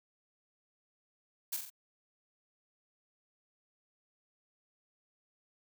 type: noise with echo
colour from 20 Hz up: blue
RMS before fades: -35 dBFS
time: 1.52-1.57 s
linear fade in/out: 10 ms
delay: 44 ms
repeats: 3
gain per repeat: -5 dB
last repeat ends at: 1.702 s
effects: none